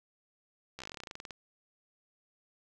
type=slowing click train; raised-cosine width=0.2 ms; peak=-25 dBFS; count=18; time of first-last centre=0.79-1.308 s; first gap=14 ms; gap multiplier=1.09; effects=none